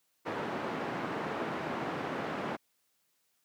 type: band-pass noise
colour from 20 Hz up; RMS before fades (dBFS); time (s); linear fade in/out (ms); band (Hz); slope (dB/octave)
pink; -36; 0.25-2.57; 20; 200 to 1600; 12
effects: white hiss -75 dBFS RMS until 3.44 s + high-pass 100 Hz 12 dB/octave